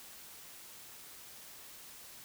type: silence
effects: white hiss -52 dBFS RMS until 2.24 s